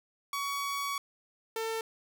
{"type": "tone pair in turn", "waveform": "sawtooth", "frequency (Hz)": [1126, 448.4], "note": ["C#6", "A4"], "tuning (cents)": [27, 33], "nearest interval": "octave + major third", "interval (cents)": 1594, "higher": "first", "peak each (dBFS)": -28, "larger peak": "neither", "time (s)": [[0.33, 0.98], [1.56, 1.81]], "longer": "first", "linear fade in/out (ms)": 2, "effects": []}